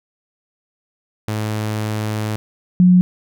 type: tone pair in turn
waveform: sawtooth / sine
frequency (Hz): 107.5 / 180.79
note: A2 / F#3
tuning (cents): -40 / -40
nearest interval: major sixth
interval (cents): 900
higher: second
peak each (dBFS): -16 / -7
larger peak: second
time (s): 1.28-2.36 / 2.8-3.01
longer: first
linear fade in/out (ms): 0
effects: none